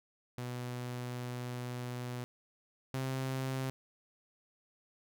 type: tone pair in turn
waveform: sawtooth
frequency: 123.47 / 131.72 Hz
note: B2 / C3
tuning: 0 / +12 cents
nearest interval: minor second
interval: 112 cents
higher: second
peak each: -34 / -30 dBFS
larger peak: second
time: 0.38-2.24 / 2.94-3.7 s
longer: first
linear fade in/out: 0 ms
effects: none